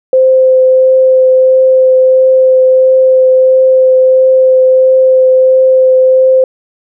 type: tone with vibrato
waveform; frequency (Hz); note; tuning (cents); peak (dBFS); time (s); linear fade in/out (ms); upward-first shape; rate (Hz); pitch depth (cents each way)
sine; 519; C5; -14; -3; 0.13-6.44; 2; triangle; 1.5; 9
effects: none